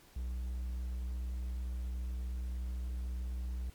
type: tone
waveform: triangle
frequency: 61.74 Hz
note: B1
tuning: in tune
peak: -33 dBFS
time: 0.16-3.7 s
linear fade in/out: 5 ms
effects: pink hiss -61 dBFS RMS until 3.74 s + MP3 96 kbps